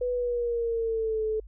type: tone with pitch glide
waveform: sine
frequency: 493.9 to 435 Hz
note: B4 to A4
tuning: 0 to -20 cents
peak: -25 dBFS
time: 0.01-1.4 s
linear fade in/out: 5 ms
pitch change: -220 cents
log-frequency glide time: 0.12-1.23 s
effects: added 50 Hz sine -43 dBFS peak until 1.47 s